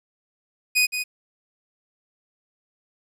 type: tone with echo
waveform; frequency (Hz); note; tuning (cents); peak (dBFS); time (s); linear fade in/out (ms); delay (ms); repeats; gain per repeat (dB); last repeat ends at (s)
sawtooth; 2489; D#7; 0; -13; 0.75-0.87; 20; 170; 1; -8; 1.04
effects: resampled to 32000 Hz + 9-bit